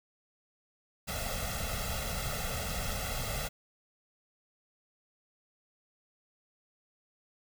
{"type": "noise with comb filter", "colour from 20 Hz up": "pink", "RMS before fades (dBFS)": -35, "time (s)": [1.07, 3.49], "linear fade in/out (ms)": 20, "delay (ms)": 1.5, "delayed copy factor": 1, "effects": []}